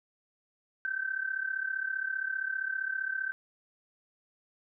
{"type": "tone with amplitude modulation", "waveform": "sine", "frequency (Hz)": 1547, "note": "G6", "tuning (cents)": -23, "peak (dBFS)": -27, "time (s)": [0.85, 3.32], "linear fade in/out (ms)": 0, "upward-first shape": "sine", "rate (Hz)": 35.2, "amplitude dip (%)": 80, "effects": []}